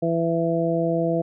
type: harmonic tone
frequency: 166.6 Hz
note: E3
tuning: 19 cents sharp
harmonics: 1 / 2 / 3 / 4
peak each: -25 / -25 / -25 / -25 dBFS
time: 0.02-1.22 s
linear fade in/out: 10 ms
effects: none